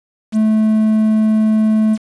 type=tone with quantisation; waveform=triangle; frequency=217.2 Hz; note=A3; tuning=22 cents flat; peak=-8 dBFS; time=0.32-1.98 s; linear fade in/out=50 ms; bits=6; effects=resampled to 22050 Hz